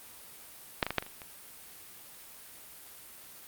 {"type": "clicks", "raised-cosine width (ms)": 0.3, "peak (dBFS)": [-8, -16, -15, -9, -23, -30, -27], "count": 7, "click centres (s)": [0.828, 0.866, 0.906, 0.983, 1.025, 1.065, 1.218], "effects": ["white hiss -50 dBFS RMS until 3.47 s", "Opus 32 kbps"]}